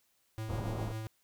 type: tone with tremolo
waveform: square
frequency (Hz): 110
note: A2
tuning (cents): 0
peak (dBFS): -36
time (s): 0.38-1.07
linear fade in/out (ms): 0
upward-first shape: triangle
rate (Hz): 7.3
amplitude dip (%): 35
type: low-pass noise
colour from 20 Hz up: pink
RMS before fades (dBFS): -39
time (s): 0.48-0.93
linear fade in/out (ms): 20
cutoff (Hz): 990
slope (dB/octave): 24
effects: white hiss -73 dBFS RMS until 1.23 s